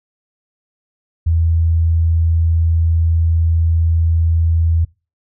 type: tone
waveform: sine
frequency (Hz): 82.41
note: E2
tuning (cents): 0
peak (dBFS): -11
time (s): 1.26-4.85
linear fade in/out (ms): 10
effects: noise-tail reverb RT60 0.3 s tail -24 dB re dry